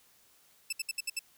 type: tone bursts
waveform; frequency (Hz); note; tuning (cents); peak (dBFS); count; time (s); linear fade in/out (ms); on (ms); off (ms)
15% pulse; 2637; E7; 0; -24; 6; 0.7-1.192; 5; 27; 66
effects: white hiss -64 dBFS RMS until 1.37 s